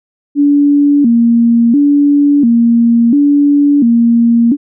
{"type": "tone with vibrato", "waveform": "sine", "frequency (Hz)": 259.1, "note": "C4", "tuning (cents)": -17, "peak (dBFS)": -5, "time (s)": [0.35, 4.57], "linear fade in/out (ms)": 50, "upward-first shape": "square", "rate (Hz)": 0.72, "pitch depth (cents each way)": 180, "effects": []}